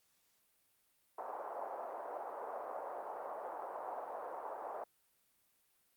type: band-pass noise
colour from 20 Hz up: pink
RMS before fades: -44 dBFS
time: 1.18-4.84 s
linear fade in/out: 5 ms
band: 560 to 980 Hz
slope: 24 dB/octave
effects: white hiss -75 dBFS RMS until 5.96 s + Opus 48 kbps